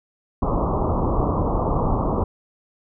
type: low-pass noise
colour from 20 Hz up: pink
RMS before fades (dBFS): -21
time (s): 0.42-2.24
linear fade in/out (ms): 5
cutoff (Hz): 1200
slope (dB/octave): 96
effects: none